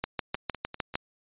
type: two click trains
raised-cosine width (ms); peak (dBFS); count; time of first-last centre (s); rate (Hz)
0.3; -12 / -22; 7 / 4; 0.04-0.955 / 0.35-0.941; 6.56 / 5.08
effects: resampled to 8000 Hz